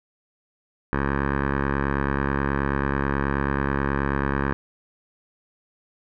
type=tone with low-pass filter; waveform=10% pulse; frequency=69.3 Hz; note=C#2; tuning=in tune; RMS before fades=-24 dBFS; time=0.93-4.53 s; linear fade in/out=0 ms; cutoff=1500 Hz; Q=3.8; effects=none